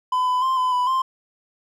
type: tone with pitch steps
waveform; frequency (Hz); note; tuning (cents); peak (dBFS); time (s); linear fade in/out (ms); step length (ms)
triangle; 1009 / 1003 / 1047 / 1012 / 993 / 1048; B5 / B5 / C6 / B5 / B5 / C6; +37 / +26 / +1 / +42 / +9 / +2; -16; 0.12-1.02; 5; 150
effects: none